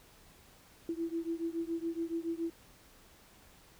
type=beating tone pair; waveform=sine; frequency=329.6 / 336.7 Hz; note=E4 / E4; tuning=0 / +37 cents; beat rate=7.1 Hz; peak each=-36 / -37 dBFS; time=0.89-2.5 s; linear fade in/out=2 ms; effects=pink hiss -60 dBFS RMS until 3.79 s